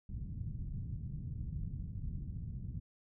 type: low-pass noise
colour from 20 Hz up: white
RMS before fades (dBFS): -41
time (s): 0.09-2.8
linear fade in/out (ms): 10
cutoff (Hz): 150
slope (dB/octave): 24
effects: none